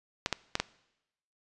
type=clicks; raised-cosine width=0.2 ms; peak=-10 dBFS; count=4; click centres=0.261 / 0.327 / 0.554 / 0.6 s; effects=noise-tail reverb RT60 0.9 s tail -21 dB re dry + resampled to 24000 Hz